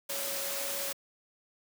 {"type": "tone in noise", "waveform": "sine", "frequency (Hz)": 557, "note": "C#5", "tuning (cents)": 8, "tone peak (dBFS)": -41, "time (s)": [0.09, 0.93], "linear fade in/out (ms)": 10, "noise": "white", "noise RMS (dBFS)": -35, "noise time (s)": [0.09, 0.93], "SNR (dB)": -9, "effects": ["high-pass 200 Hz 12 dB/octave"]}